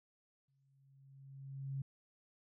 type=tone with exponential growth; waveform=sine; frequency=136.3 Hz; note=C#3; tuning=29 cents flat; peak=-36 dBFS; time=0.48-1.82 s; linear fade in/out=5 ms; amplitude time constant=290 ms; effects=none